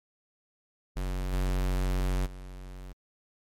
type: tone with level steps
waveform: square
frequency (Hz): 46.25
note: F#1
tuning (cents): 0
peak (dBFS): -30 / -26 / -41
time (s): 0.96-2.93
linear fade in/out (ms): 10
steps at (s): 1.32 / 2.25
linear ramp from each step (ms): 20
effects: MP3 64 kbps